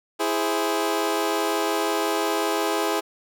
20% pulse chord, E augmented, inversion none, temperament equal, 329.6 / 415.3 / 523.3 Hz, E4 / G#4 / B#4, 0 / 0 / 0 cents, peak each -21 / -20 / -25 dBFS, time 0.19-3.01 s, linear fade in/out 20 ms, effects none

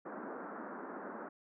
pink band-pass noise, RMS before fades -45 dBFS, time 0.05-1.29 s, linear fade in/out 10 ms, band 210 to 1600 Hz, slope 48 dB/octave, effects none

